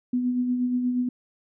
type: tone with tremolo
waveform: sine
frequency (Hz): 248.2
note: B3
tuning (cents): +9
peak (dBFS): -20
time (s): 0.13-1.09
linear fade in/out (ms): 5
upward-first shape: sine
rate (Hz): 8.4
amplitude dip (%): 40
effects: none